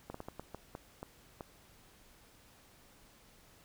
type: slowing click train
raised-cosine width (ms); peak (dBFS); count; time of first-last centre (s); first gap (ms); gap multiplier
1; -28; 9; 0.1-1.408; 44; 1.36
effects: pink hiss -62 dBFS RMS until 3.64 s